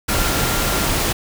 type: tone in noise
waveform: sine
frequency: 1383 Hz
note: F6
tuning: 17 cents flat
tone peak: -28 dBFS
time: 0.08-0.87 s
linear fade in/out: 10 ms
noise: pink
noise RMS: -19 dBFS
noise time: 0.08-1.13 s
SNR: -12 dB
effects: none